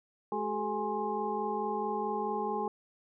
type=tone cluster; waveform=sine; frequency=212.4 / 386.3 / 430.9 / 830 / 1058 Hz; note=G#3 / G4 / A4 / G#5 / C6; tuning=+39 / -25 / -36 / -1 / +19 cents; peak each=-39 / -38 / -36 / -34 / -39 dBFS; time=0.32-2.68 s; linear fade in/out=2 ms; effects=none